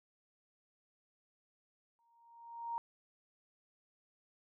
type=tone with exponential growth; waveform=sine; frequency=932.3 Hz; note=A#5; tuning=in tune; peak=-34 dBFS; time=1.99-2.78 s; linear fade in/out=0 ms; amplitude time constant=170 ms; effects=none